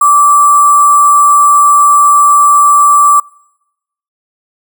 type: tone with sample-and-hold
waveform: sine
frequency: 1166 Hz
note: D6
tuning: 13 cents flat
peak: -3 dBFS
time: 0.01-3.2 s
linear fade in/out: 5 ms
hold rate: 8820 Hz
effects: noise-tail reverb RT60 0.9 s tail -26 dB re dry